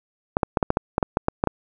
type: clicks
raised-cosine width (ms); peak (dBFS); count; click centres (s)
1; -4; 12; 0.369 / 0.432 / 0.572 / 0.628 / 0.704 / 0.771 / 0.981 / 1.028 / 1.171 / 1.284 / 1.439 / 1.473
effects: none